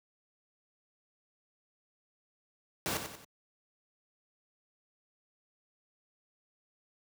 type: noise with echo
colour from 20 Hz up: pink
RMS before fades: -33 dBFS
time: 2.86-2.97 s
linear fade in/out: 0 ms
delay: 92 ms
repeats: 3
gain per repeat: -7 dB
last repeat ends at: 3.246 s
effects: high-pass 100 Hz 12 dB/octave